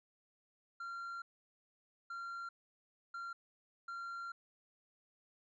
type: tone bursts at uneven times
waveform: triangle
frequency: 1379 Hz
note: F6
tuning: 22 cents flat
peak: -40 dBFS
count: 4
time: 0.8-1.22 / 2.1-2.49 / 3.14-3.33 / 3.88-4.32 s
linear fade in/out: 5 ms
effects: resampled to 16000 Hz